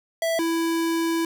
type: tone pair in turn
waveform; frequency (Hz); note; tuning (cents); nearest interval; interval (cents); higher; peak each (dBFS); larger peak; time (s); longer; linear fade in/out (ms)
square; 659.3 / 330.9; E5 / E4; 0 / +7; octave; 1193; first; -22; neither; 0.22-0.39 / 0.39-1.25; second; 2
effects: none